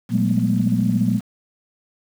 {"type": "tone cluster", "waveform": "sine", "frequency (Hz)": [118.5, 181.8, 199, 212.9, 240.1], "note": ["A#2", "F#3", "G3", "G#3", "B3"], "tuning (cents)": [29, -30, 26, 43, -49], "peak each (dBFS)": -22, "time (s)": [0.09, 1.21], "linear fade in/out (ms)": 50, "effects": ["tanh soft clip ceiling -6 dBFS", "7-bit"]}